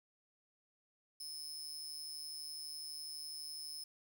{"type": "tone with amplitude modulation", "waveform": "sawtooth", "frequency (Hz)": 5200, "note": "E8", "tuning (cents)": -24, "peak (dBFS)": -38, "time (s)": [1.2, 3.84], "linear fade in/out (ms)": 5, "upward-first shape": "sine", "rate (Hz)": 152, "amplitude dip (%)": 80, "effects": ["11-bit"]}